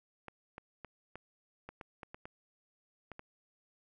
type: clicks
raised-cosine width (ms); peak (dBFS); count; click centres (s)
0.5; -30; 11; 0.283 / 0.581 / 0.847 / 1.156 / 1.69 / 1.812 / 2.032 / 2.145 / 2.255 / 3.117 / 3.194
effects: none